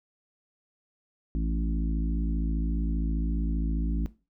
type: harmonic tone with a mistuned harmonic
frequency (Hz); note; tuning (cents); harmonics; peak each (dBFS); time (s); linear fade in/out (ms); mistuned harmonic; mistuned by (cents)
55; A1; 0; 1 / 3 / 4 / 5 / 6; -26 / -35 / -38 / -36 / -43; 1.35-4.06; 0; 3; +18
effects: noise-tail reverb RT60 0.3 s tail -17 dB re dry